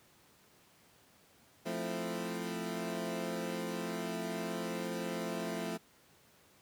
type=chord; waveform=20% pulse; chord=F major seventh; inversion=none; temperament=equal; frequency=174.61 / 220 / 261.6 / 329.6 Hz; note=F3 / A3 / C4 / E4; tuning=0 / 0 / 0 / 0 cents; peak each=-35 / -35 / -39 / -40 dBFS; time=1.65-5.78 s; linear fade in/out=20 ms; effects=pink hiss -64 dBFS RMS until 6.61 s + high-pass 100 Hz 12 dB/octave